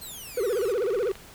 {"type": "exponential sweep", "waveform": "5% pulse", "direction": "down", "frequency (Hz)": [4283, 1180], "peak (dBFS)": -31, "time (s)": [0.01, 0.73], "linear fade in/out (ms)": 10}
{"type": "tone with vibrato", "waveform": "triangle", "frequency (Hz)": 435.1, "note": "A4", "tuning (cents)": -19, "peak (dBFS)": -21, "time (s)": [0.37, 1.12], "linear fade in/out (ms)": 5, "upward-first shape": "sine", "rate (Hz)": 16, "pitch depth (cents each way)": 260}
{"type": "click train", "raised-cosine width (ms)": 0.3, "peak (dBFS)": -26, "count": 16, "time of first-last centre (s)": [0.53, 1.155], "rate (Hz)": 24}
{"effects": ["pink hiss -48 dBFS RMS until 1.34 s"]}